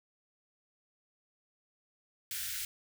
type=band-stop noise; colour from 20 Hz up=white; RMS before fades=-38 dBFS; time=2.31-2.65 s; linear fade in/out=2 ms; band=110 to 1400 Hz; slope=96 dB/octave; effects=none